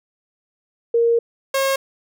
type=tone pair in turn; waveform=sine / sawtooth; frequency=466.2 / 541.1 Hz; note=A#4 / C#5; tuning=0 / -42 cents; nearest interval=minor third; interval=258 cents; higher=second; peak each=-13 dBFS; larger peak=neither; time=0.94-1.19 / 1.54-1.76 s; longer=first; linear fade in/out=5 ms; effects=none